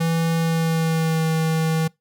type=tone with pitch glide; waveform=square; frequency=164.81 to 160.58 Hz; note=E3 to E3; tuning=0 to -45 cents; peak=-19 dBFS; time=0-1.88 s; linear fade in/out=10 ms; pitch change=-45 cents; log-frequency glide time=0.37-1.25 s; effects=noise-tail reverb RT60 0.2 s tail -25 dB re dry